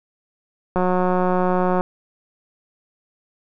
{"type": "click train", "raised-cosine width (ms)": 1, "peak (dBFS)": -7, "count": 192, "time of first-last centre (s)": [0.76, 1.809], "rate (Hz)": 182, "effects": []}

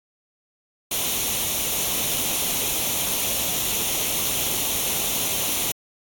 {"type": "noise with comb filter", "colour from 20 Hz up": "white", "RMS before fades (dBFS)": -24, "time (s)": [0.91, 5.72], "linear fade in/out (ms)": 5, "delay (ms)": 0.31, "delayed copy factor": 0.6, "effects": ["AAC 64 kbps"]}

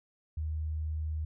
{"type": "tone", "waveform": "sine", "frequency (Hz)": 77.78, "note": "D#2", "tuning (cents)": 0, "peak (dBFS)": -31, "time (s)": [0.37, 1.25], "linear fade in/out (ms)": 5, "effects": []}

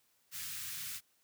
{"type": "band-stop noise", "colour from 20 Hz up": "white", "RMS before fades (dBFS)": -42, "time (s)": [0.31, 1.01], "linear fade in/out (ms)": 50, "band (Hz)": [170, 1400], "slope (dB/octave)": 24, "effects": ["white hiss -73 dBFS RMS until 1.23 s", "high-pass 60 Hz 12 dB/octave"]}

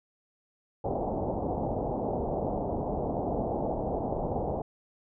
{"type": "low-pass noise", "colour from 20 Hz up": "white", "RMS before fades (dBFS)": -31, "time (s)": [0.84, 4.62], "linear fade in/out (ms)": 5, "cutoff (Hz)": 810, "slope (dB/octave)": 48, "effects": []}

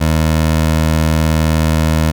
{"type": "tone", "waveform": "20% pulse", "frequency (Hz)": 79.1, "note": "D#2", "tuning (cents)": 29, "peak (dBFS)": -6, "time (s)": [0, 2.12], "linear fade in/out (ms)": 20, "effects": []}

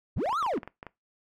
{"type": "linear two-way sweep", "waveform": "triangle", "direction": "up then down", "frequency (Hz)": [36.74, 1394, 186.9], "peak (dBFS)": -24, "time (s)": [0.16, 0.59], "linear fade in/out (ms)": 10, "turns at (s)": 0.39}
{"type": "clicks", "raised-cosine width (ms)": 0.5, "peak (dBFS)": -25, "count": 11, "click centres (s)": [0.259, 0.293, 0.328, 0.427, 0.464, 0.536, 0.576, 0.632, 0.676, 0.829, 0.867]}
{"effects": ["noise-tail reverb RT60 0.2 s tail -21 dB re dry"]}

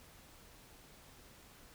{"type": "silence", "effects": ["pink hiss -59 dBFS RMS until 1.74 s"]}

